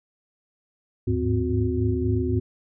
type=tone cluster; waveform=sine; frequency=77.8 / 103.1 / 106.9 / 256.5 / 364.2 Hz; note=D#2 / G#2 / A2 / C4 / F#4; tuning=0 / -12 / -49 / -34 / -27 cents; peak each=-27 dBFS; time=1.07-2.4 s; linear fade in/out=10 ms; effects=none